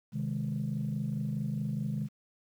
sine chord, Ab major, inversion first, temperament equal, 130.81 / 155.56 / 207.7 Hz, C3 / Eb3 / Ab3, 0 / 0 / 0 cents, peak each -34 dBFS, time 0.12-2.09 s, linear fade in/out 50 ms, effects tanh soft clip ceiling -24 dBFS + 10-bit

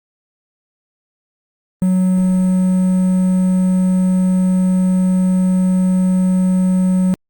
triangle tone with quantisation, 185 Hz, F#3, in tune, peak -9 dBFS, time 1.82-7.14 s, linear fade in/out 0 ms, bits 6, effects Opus 32 kbps

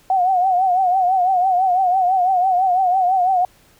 sine tone with vibrato, 740 Hz, F#5, in tune, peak -13 dBFS, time 0.1-3.45 s, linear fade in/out 2 ms, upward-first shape triangle, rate 6 Hz, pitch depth 98 cents each way, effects pink hiss -53 dBFS RMS until 3.79 s

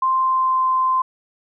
sine tone with pitch glide, 1046.5 to 1038.1 Hz, C6 to C6, 0 to -14 cents, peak -15 dBFS, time 0.02-1.02 s, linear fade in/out 5 ms, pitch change -14 cents, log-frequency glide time 0.15-0.64 s, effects none

